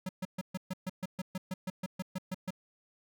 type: tone bursts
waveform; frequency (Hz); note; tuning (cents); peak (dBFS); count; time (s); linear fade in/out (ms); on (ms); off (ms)
square; 185.8; F#3; +7; -34; 16; 0.06-2.506; 5; 31; 130
effects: none